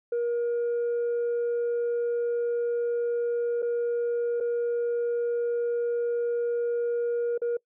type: tone with dropouts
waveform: sine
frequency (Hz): 474.6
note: A#4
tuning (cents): +31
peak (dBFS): -22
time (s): 0.12-7.57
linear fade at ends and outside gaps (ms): 5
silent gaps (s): 3.621-3.626 / 4.402-4.407 / 7.378-7.417
effects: noise-tail reverb RT60 0.1 s tail -25 dB re dry + tanh soft clip ceiling -23 dBFS